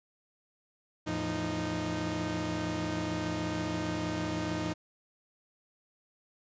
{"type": "tone cluster", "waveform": "sawtooth", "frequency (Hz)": [82.9, 110.1, 172.3, 309.5], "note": ["E2", "A2", "F3", "D#4"], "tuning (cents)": [10, 2, -23, -9], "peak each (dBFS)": [-38, -35, -33, -30], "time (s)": [1.06, 4.74], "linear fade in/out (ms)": 20, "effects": ["resampled to 16000 Hz"]}